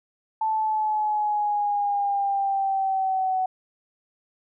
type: exponential sweep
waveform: sine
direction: down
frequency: 880 to 747 Hz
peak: -21 dBFS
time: 0.41-3.46 s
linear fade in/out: 5 ms
effects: none